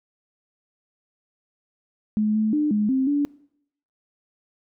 sine tone with pitch steps, 213.1 / 216.5 / 299.7 / 209.7 / 263.6 / 288.2 Hz, G#3 / A3 / D4 / G#3 / C4 / D4, +45 / -28 / +35 / +17 / +13 / -33 cents, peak -18 dBFS, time 2.17-3.25 s, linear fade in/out 0 ms, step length 180 ms, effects noise-tail reverb RT60 0.7 s tail -23 dB re dry

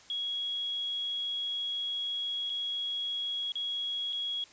sine tone with dropouts, 3322 Hz, G#7, in tune, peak -31 dBFS, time 0.1-4.44 s, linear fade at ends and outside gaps 1 ms, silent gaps 2.496-2.5 / 3.52-3.555 / 4.126-4.13 s, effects white hiss -56 dBFS RMS until 4.52 s + resampled to 16000 Hz

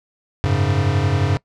square chord, F# suspended second, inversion none, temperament equal, 92.5 / 103.83 / 138.59 Hz, F#2 / G#2 / C#3, 0 / 0 / 0 cents, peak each -21 dBFS, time 0.44-1.37 s, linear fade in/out 0 ms, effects noise-tail reverb RT60 0.1 s tail -22 dB re dry + low-pass 5000 Hz 12 dB/octave

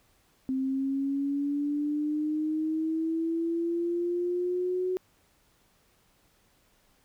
sine linear sweep, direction up, 261.6 to 370 Hz, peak -26 dBFS, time 0.49-4.97 s, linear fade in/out 0 ms, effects pink hiss -66 dBFS RMS until 7.04 s

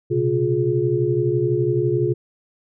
sine tone cluster, 122 / 133.9 / 355.1 / 421.4 Hz, B2 / C3 / F4 / G#4, -21 / +40 / +29 / +25 cents, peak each -25 / -23 / -20 / -23 dBFS, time 0.1-2.14 s, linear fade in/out 20 ms, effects none

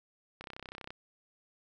click train, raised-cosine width 0.3 ms, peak -27 dBFS, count 17, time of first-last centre 0.41-0.905 s, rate 32.3 Hz, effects none

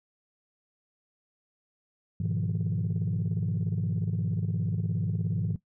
sine chord, F half-diminished seventh, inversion first, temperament equal with one note detuned, 103.83 / 123.47 / 157.64 / 174.61 Hz, Ab2 / Cb3 / Eb3 / F3, 0 / 0 / +23 / 0 cents, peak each -29 / -34 / -30 / -31 dBFS, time 2.2-5.56 s, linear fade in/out 5 ms, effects noise-tail reverb RT60 0.1 s tail -17 dB re dry + tanh soft clip ceiling -21 dBFS

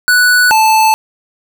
square tone pair in turn, 1480 / 876.5 Hz, F#6 / A5, 0 / -7 cents, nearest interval major sixth, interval 907 cents, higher first, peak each -7 dBFS, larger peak neither, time 0.08-0.51 / 0.51-0.94 s, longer neither, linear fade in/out 0 ms, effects none

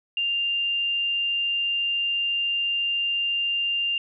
sine tone, 2794 Hz, F7, in tune, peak -22 dBFS, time 0.17-3.98 s, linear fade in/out 2 ms, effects none

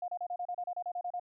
sine tone bursts, 712 Hz, F5, 33 cents sharp, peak -33 dBFS, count 13, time 0.02-1.197 s, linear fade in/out 5 ms, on 61 ms, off 32 ms, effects none

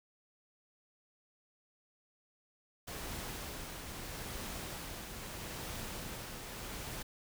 pink noise with tremolo, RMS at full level -42 dBFS, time 2.87-7.03 s, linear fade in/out 10 ms, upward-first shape triangle, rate 0.78 Hz, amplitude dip 35%, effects none

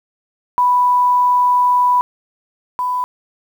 sine tone pair in turn, 987.8 / 995.8 Hz, B5 / B5, 0 / +14 cents, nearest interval unison, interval 14 cents, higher second, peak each -10 / -16 dBFS, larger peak first, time 0.58-2.01 / 2.79-3.04 s, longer first, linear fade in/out 0 ms, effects 7-bit

